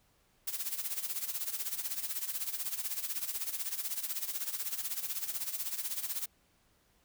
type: noise with tremolo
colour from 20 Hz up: blue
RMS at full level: -34 dBFS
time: 0.47-6.26 s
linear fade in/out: 5 ms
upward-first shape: sine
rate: 16 Hz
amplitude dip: 75%
effects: pink hiss -70 dBFS RMS until 7.04 s